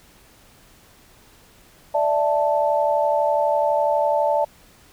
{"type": "chord", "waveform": "sine", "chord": "D suspended second", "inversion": "none", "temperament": "equal", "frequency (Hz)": [587.3, 659.3, 880], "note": ["D5", "E5", "A5"], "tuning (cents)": [0, 0, 0], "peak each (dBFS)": [-20, -23, -21], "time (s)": [1.94, 4.45], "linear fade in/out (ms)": 10, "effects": ["pink hiss -52 dBFS RMS until 4.92 s"]}